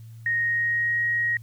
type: tone with pitch glide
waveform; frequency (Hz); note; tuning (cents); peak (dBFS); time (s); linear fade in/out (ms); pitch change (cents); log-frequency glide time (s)
sine; 1864.7 to 1887.5; A#6 to A#6; 0 to +21; -21; 0.26-1.37; 2; +21; 0.37-1.02
effects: added 113 Hz sine -40 dBFS peak until 1.42 s + white hiss -62 dBFS RMS until 1.42 s